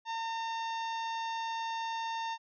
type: harmonic tone with a mistuned harmonic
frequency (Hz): 909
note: A#5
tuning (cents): -44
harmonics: 1 / 2 / 3 / 4 / 5 / 6 / 7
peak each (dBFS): -34 / -44 / -47 / -46 / -53 / -53 / -56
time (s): 0.05-2.38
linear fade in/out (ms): 50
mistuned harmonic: 5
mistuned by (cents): +21
effects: none